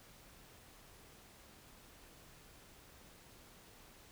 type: silence
effects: pink hiss -60 dBFS RMS until 4.11 s